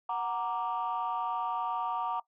sine chord, Gb augmented, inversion none, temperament equal, 740 / 932.3 / 1174.7 Hz, Gb5 / Bb5 / D6, 0 / 0 / 0 cents, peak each -34 / -32 / -34 dBFS, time 0.09-2.2 s, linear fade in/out 5 ms, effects noise-tail reverb RT60 0.1 s tail -19 dB re dry + tanh soft clip ceiling -24 dBFS

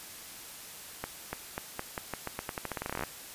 accelerating click train, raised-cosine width 0.5 ms, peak -18 dBFS, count 23, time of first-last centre 1.04-3.036 s, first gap 290 ms, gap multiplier 0.86, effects white hiss -46 dBFS RMS until 3.34 s + resampled to 32000 Hz

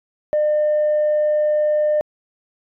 sine tone, 603 Hz, D5, 46 cents sharp, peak -13 dBFS, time 0.33-2.01 s, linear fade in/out 0 ms, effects tanh soft clip ceiling -12 dBFS

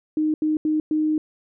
sine tone bursts at uneven times, 308.6 Hz, D#4, 14 cents flat, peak -18 dBFS, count 4, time 0.17-0.34 / 0.42-0.57 / 0.65-0.8 / 0.91-1.18 s, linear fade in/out 2 ms, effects none

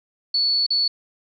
sine tone with dropouts, 4435 Hz, C#8, in tune, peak -17 dBFS, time 0.34-0.88 s, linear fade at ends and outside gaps 5 ms, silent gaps 0.665-0.704 s, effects none

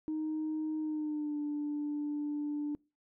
sine tone with pitch glide, 310.9 to 294.6 Hz, D#4 to D4, -1 to +6 cents, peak -31 dBFS, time 0.08-2.75 s, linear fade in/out 0 ms, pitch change -93 cents, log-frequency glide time 0.79-1.39 s, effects noise-tail reverb RT60 0.3 s tail -26 dB re dry + tanh soft clip ceiling -29 dBFS

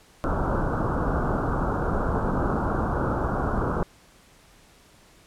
pink low-pass noise, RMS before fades -25 dBFS, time 0.24-3.83 s, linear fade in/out 0 ms, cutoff 1500 Hz, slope 96 dB/octave, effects pink hiss -55 dBFS RMS until 5.26 s + low-pass 11000 Hz 12 dB/octave

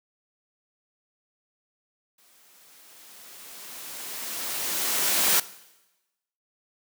white noise with exponential growth, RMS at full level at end -20 dBFS, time 2.18-5.4 s, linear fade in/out 5 ms, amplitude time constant 700 ms, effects noise-tail reverb RT60 1.0 s tail -18 dB re dry + high-pass 200 Hz 12 dB/octave

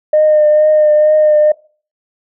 sine tone with vibrato, 609 Hz, D#5, 37 cents flat, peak -5 dBFS, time 0.13-1.52 s, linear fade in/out 5 ms, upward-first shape triangle, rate 2.2 Hz, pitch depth 23 cents each way, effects noise-tail reverb RT60 0.4 s tail -22 dB re dry + tanh soft clip ceiling -2 dBFS

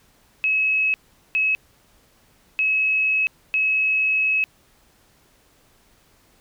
sine tone bursts at uneven times, 2572 Hz, E7, 43 cents flat, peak -17 dBFS, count 4, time 0.44-0.94 / 1.35-1.55 / 2.59-3.27 / 3.54-4.44 s, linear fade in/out 0 ms, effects pink hiss -58 dBFS RMS until 6.4 s

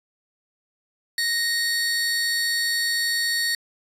40% pulse tone pair together, 1869 / 4445 Hz, A#6 / C#8, +4 / +4 cents, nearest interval octave + minor third, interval 1500 cents, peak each -23 dBFS, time 1.18-3.55 s, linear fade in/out 2 ms, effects resampled to 32000 Hz

